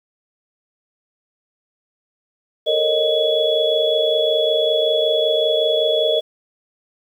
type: tone cluster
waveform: sine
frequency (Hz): 440.5 / 465.8 / 551 / 620 / 3381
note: A4 / A#4 / C#5 / D#5 / G#7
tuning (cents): +2 / -1 / -11 / -6 / +30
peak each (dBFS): -26 / -21 / -25 / -18 / -21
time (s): 2.66-6.21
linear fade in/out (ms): 20
effects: 8-bit